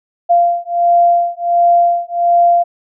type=beating tone pair; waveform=sine; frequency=692 / 693.4 Hz; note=F5 / F5; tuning=-16 / -13 cents; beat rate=1.4 Hz; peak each=-12 dBFS; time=0.29-2.64 s; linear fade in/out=20 ms; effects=none